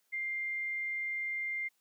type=tone; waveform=sine; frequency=2100 Hz; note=C7; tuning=6 cents sharp; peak=-33 dBFS; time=0.12-1.69 s; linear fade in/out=20 ms; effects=white hiss -75 dBFS RMS until 1.8 s + high-pass 200 Hz 12 dB/octave